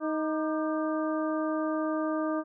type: harmonic tone with a mistuned harmonic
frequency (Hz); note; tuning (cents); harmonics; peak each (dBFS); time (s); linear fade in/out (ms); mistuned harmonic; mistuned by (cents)
312.6; D#4; +8; 1 / 2 / 3 / 4 / 5; -29 / -32 / -41 / -36 / -43; 0-2.44; 50; 4; -69
effects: none